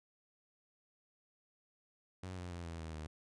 sawtooth tone with pitch steps, 92.5 / 89.3 / 86.21 / 83.22 / 80.34 / 77.56 Hz, F#2 / F2 / F2 / E2 / E2 / D#2, 0 / +39 / -22 / +17 / -44 / -5 cents, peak -39 dBFS, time 2.23-3.07 s, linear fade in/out 5 ms, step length 140 ms, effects resampled to 22050 Hz

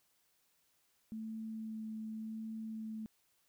sine tone with vibrato, 220 Hz, A3, in tune, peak -40 dBFS, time 1.12-3.06 s, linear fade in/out 0 ms, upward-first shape sine, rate 0.89 Hz, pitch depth 10 cents each way, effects white hiss -75 dBFS RMS until 3.48 s

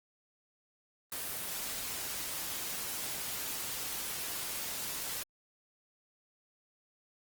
white noise, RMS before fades -38 dBFS, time 1.12-5.23 s, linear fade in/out 2 ms, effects Opus 24 kbps

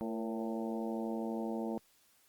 harmonic tone with a mistuned harmonic, 112.3 Hz, A2, 36 cents sharp, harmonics 2 / 3 / 4 / 5 / 6 / 7 / 8, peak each -37 / -41 / -43 / -45 / -47 / -48 / -49 dBFS, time 0.01-1.78 s, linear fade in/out 0 ms, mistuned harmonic 4, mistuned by +58 cents, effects white hiss -68 dBFS RMS until 2.28 s + Opus 32 kbps

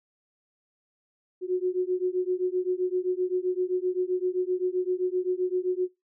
sine beating tone pair, 361.9 / 369.6 Hz, F#4 / F#4, -38 / -2 cents, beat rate 7.7 Hz, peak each -27 dBFS, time 1.41-5.89 s, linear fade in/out 50 ms, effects noise-tail reverb RT60 0.2 s tail -23 dB re dry

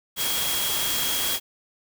sine tone in noise, 3282 Hz, G#7, 21 cents flat, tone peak -29 dBFS, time 0.16-1.4 s, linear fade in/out 50 ms, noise white, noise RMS -26 dBFS, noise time 0.16-1.4 s, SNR -6 dB, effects none

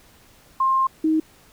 sine tone pair in turn, 1060 / 315.1 Hz, C6 / D#4, +22 / +22 cents, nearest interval octave + major sixth, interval 2100 cents, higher first, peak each -16 dBFS, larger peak neither, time 0.6-0.87 / 1.04-1.2 s, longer first, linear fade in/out 5 ms, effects pink hiss -53 dBFS RMS until 1.52 s

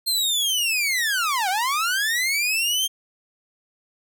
sawtooth linear two-way sweep, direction down then up, 4227 to 718 to 3207 Hz, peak -17 dBFS, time 0.06-2.88 s, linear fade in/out 20 ms, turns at 1.49 s, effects none

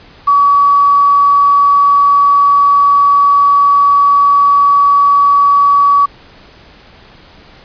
sine tone with quantisation, 1137 Hz, C#6, 44 cents sharp, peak -5 dBFS, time 0.27-6.06 s, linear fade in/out 10 ms, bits 5, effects pink hiss -40 dBFS RMS until 7.64 s + resampled to 11025 Hz

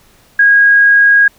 sine tone, 1640 Hz, G#6, 22 cents flat, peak -4 dBFS, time 0.39-1.28 s, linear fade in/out 5 ms, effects pink hiss -48 dBFS RMS until 1.38 s

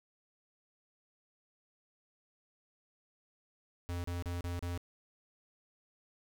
square tone bursts, 87.4 Hz, F2, 2 cents sharp, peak -36 dBFS, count 5, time 3.89-4.776 s, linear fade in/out 0 ms, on 150 ms, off 34 ms, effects none

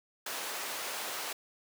pink high-pass noise, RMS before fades -38 dBFS, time 0.26-1.33 s, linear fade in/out 5 ms, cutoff 610 Hz, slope 12 dB/octave, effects none

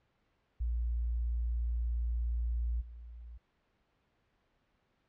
sine tone with level steps, 58.5 Hz, A#1, 7 cents sharp, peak -30 / -45 dBFS, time 0.6-3.38 s, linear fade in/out 10 ms, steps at 2.8 s, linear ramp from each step 20 ms, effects pink hiss -75 dBFS RMS until 5.08 s + low-pass 3000 Hz 12 dB/octave

